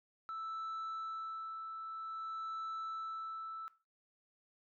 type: tone with tremolo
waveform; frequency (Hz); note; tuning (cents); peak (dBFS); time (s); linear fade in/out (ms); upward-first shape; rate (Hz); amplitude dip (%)
sine; 1318.5; E6; 0; -36; 0.29-3.68; 0; sine; 0.52; 45
effects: noise-tail reverb RT60 0.3 s tail -17 dB re dry + tanh soft clip ceiling -38 dBFS